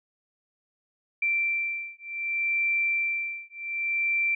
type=beating tone pair; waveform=sine; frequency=2349 / 2349.66 Hz; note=D7 / D7; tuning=0 / 0 cents; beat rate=0.66 Hz; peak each=-28 dBFS; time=1.22-4.35 s; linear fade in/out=5 ms; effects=none